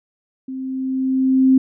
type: tone with level ramp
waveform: sine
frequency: 262.5 Hz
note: C4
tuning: 6 cents sharp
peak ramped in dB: -26 to -8 dBFS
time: 0.48-1.58 s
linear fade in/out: 5 ms
effects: none